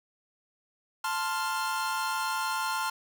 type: chord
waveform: 45% pulse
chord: F major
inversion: first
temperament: equal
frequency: 880 / 1046.5 / 1396.9 Hz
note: A5 / C6 / F6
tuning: 0 / 0 / 0 cents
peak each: -33 dBFS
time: 1.04-2.9 s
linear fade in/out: 5 ms
effects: none